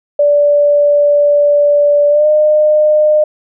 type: tone with pitch glide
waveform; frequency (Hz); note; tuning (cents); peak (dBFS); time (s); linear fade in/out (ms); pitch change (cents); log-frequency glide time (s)
sine; 582 to 607.8; D5 to D#5; -16 to -41; -6; 0.19-3.24; 5; +75; 2.09-2.27
effects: none